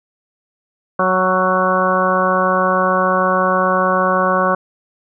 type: harmonic tone with a mistuned harmonic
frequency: 185.3 Hz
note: F#3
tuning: 3 cents sharp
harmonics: 1 / 2 / 3 / 4 / 5 / 6 / 7 / 8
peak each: -22 / -24 / -18 / -23 / -25 / -17 / -23 / -22 dBFS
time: 0.99-4.55 s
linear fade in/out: 5 ms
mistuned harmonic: 7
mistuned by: +40 cents
effects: none